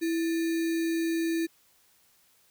sine tone with sample-and-hold, 329.6 Hz, E4, in tune, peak -25 dBFS, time 0.01-1.47 s, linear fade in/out 20 ms, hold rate 2100 Hz, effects white hiss -64 dBFS RMS until 2.5 s

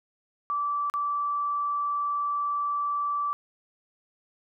sine tone with dropouts, 1161 Hz, D6, 20 cents flat, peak -25 dBFS, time 0.5-3.33 s, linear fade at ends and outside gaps 0 ms, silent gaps 0.899-0.939 s, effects none

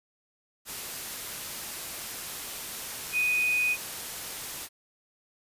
sine tone in noise, 2489 Hz, D#7, in tune, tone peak -23 dBFS, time 3.12-3.77 s, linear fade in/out 50 ms, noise white, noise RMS -37 dBFS, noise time 0.65-4.69 s, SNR +11 dB, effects resampled to 32000 Hz

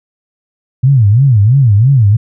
sine tone with vibrato, 118.5 Hz, A#2, 29 cents sharp, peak -4 dBFS, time 0.83-2.17 s, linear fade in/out 10 ms, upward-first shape sine, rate 3 Hz, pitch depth 300 cents each way, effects none

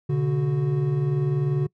triangle tone cluster, 123.8 / 144 / 369.2 Hz, B2 / D3 / F#4, +5 / -34 / -4 cents, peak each -28 / -19 / -27 dBFS, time 0.09-1.67 s, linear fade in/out 10 ms, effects noise-tail reverb RT60 0.1 s tail -24 dB re dry

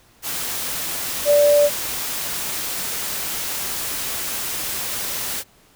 sine tone in noise, 583 Hz, D5, 13 cents flat, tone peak -11 dBFS, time 1.25-1.7 s, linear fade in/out 50 ms, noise white, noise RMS -26 dBFS, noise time 0.22-5.44 s, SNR +12 dB, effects pink hiss -54 dBFS RMS until 5.75 s

